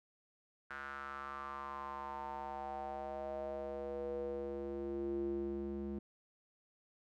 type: tone with band-pass filter sweep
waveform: square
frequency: 69.3 Hz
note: C#2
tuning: in tune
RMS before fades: -42 dBFS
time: 0.7-5.99 s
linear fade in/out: 5 ms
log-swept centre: 1500 to 270 Hz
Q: 5.5
effects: none